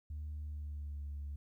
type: tone with pitch glide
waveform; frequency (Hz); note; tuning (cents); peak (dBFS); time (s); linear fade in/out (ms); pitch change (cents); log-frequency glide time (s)
sine; 75.3 to 71.94; D2 to D2; +44 to -35; -38; 0.1-1.36; 5; -79; 0.41-1.05
effects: tanh soft clip ceiling -37 dBFS + 13-bit